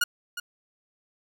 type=tone with echo; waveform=sawtooth; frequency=1437 Hz; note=F6; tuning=49 cents sharp; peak=-17 dBFS; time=0.01-0.04 s; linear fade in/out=5 ms; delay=360 ms; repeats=1; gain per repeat=-11 dB; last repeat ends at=0.4 s; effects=none